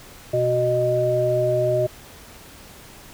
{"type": "harmonic tone", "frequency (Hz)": 123.47, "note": "B2", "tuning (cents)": 0, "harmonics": [1, 3, 5], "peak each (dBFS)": [-25, -24, -19], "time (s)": [0.33, 1.87], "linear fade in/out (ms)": 10, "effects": ["pink hiss -44 dBFS RMS until 3.13 s"]}